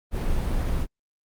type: noise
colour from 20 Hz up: brown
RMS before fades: -24 dBFS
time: 0.11-0.87 s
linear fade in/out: 50 ms
effects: Opus 32 kbps